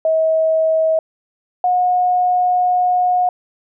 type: tone pair in turn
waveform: sine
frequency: 640 / 724 Hz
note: D#5 / F#5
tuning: +49 / -38 cents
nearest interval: major second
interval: 213 cents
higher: second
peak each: -12 dBFS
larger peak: neither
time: 0.05-0.99 / 1.64-3.29 s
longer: second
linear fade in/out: 2 ms
effects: none